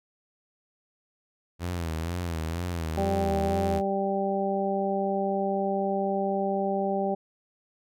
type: tone with vibrato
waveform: sawtooth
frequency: 84.1 Hz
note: E2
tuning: 35 cents sharp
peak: -25 dBFS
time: 1.59-3.82 s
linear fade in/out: 50 ms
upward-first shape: sine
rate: 2.1 Hz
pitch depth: 98 cents each way
type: harmonic tone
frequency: 196 Hz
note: G3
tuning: in tune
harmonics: 1 / 2 / 3 / 4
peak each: -30 / -30 / -30 / -30 dBFS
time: 2.97-7.15 s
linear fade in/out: 10 ms
effects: none